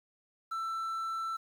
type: tone with quantisation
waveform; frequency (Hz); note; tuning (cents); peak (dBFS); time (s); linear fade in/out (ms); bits
triangle; 1333; E6; +19; -31; 0.51-1.37; 10; 10
effects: none